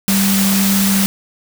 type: tone in noise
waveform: sine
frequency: 196 Hz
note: G3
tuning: in tune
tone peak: -13 dBFS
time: 0.08-1.06 s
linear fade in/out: 0 ms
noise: white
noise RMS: -18 dBFS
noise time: 0.08-1.06 s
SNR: +2 dB
effects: none